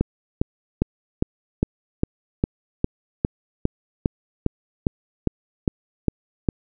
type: click train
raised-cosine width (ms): 3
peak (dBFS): -5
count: 17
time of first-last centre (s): 0.01-6.488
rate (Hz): 2.47
effects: none